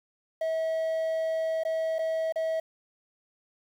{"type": "tone with dropouts", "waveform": "triangle", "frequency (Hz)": 645, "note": "E5", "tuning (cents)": -38, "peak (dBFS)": -24, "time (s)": [0.41, 2.6], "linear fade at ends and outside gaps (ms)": 5, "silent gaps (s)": [[1.636, 1.65], [1.985, 1.99], [2.324, 2.358]], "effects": ["9-bit"]}